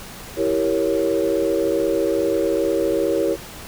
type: chord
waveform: sine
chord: E diminished seventh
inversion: none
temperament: equal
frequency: 329.6 / 392 / 466.2 / 554.4 Hz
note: E4 / G4 / Bb4 / Db5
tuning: 0 / 0 / 0 / 0 cents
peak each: -22 dBFS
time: 0.36-3.37 s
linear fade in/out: 50 ms
effects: tanh soft clip ceiling -9 dBFS + pink hiss -37 dBFS RMS until 3.67 s